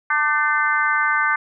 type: harmonic tone with a mistuned harmonic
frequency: 296.5 Hz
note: D4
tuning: 17 cents sharp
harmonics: 3 / 4 / 5 / 6 / 7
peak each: -26 / -21 / -20 / -25 / -25 dBFS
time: 0.1-1.36 s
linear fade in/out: 5 ms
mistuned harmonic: 5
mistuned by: +52 cents
effects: none